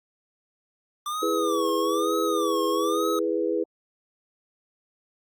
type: tone with vibrato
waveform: square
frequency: 1174.7 Hz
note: D6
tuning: in tune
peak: -28 dBFS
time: 1.06-3.19 s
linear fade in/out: 2 ms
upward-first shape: sine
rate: 1.1 Hz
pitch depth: 150 cents each way
type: chord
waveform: sine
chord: E major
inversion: none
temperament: equal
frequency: 329.6 / 415.3 / 493.9 Hz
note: E4 / G#4 / B4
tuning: 0 / 0 / 0 cents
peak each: -27 dBFS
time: 1.22-3.64 s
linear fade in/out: 10 ms
effects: Opus 32 kbps